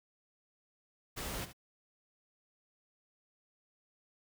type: noise with echo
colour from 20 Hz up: pink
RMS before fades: -40 dBFS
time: 1.16-1.46 s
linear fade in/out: 20 ms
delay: 72 ms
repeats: 1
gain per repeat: -12 dB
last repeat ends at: 1.532 s
effects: none